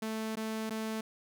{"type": "tone with dropouts", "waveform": "sawtooth", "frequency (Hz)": 220, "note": "A3", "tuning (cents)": 0, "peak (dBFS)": -30, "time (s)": [0.02, 1.01], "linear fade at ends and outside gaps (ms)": 5, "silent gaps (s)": [[0.356, 0.369], [0.697, 0.705]], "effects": []}